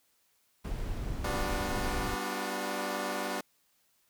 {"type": "noise", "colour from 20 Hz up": "brown", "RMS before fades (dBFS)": -35, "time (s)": [0.64, 2.16], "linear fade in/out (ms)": 10}
{"type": "chord", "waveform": "10% pulse", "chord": "G major seventh", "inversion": "none", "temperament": "equal with one note detuned", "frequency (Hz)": [196, 246.9, 293.7, 360.7], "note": ["G3", "B3", "D4", "F#4"], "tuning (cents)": [0, 0, 0, -44], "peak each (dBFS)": -30, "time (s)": [1.24, 3.41], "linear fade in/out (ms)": 5}
{"effects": ["white hiss -71 dBFS RMS until 4.09 s"]}